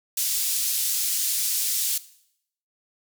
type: band-pass noise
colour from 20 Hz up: white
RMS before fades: -25 dBFS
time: 0.17-1.98 s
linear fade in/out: 5 ms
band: 4400 to 16000 Hz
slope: 12 dB/octave
effects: noise-tail reverb RT60 0.7 s tail -17 dB re dry